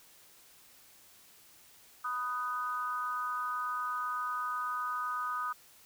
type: tone with amplitude modulation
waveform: sine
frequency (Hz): 1243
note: D#6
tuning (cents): -2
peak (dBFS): -28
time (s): 2.04-5.53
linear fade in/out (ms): 10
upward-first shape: sine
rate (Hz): 252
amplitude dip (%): 90
effects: white hiss -59 dBFS RMS until 5.85 s